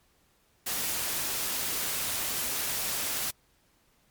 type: noise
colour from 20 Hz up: white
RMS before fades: -31 dBFS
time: 0.66-3.31 s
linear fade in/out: 10 ms
effects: pink hiss -67 dBFS RMS until 4.1 s + MP3 96 kbps